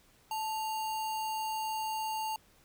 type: tone with sample-and-hold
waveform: sine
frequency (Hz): 877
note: A5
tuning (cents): -6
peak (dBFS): -32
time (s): 0.31-2.36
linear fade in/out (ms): 2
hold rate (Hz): 3675
effects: pink hiss -64 dBFS RMS until 2.64 s